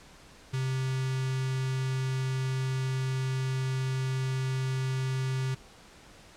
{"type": "tone with notch filter", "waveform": "square", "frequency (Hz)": 131.3, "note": "C3", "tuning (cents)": 6, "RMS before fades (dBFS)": -30, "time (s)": [0.53, 5.55], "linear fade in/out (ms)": 10, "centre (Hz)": 610, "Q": 0.72, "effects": ["pink hiss -53 dBFS RMS until 6.36 s", "low-pass 8000 Hz 12 dB/octave"]}